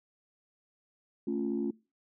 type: chord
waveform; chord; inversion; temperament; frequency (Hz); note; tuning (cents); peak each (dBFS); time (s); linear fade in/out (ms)
sine; A augmented; none; equal with one note detuned; 221 / 277.2 / 349.2; A3 / C#4 / E#4; +8 / 0 / 0; -33; 1.27-1.71; 5
effects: noise-tail reverb RT60 0.3 s tail -23 dB re dry + tanh soft clip ceiling -22 dBFS